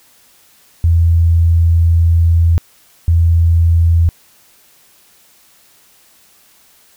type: tone bursts at uneven times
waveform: sine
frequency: 83.7 Hz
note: E2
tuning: 27 cents sharp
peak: -7 dBFS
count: 2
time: 0.84-2.58 / 3.08-4.09 s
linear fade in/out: 0 ms
effects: white hiss -49 dBFS RMS until 6.96 s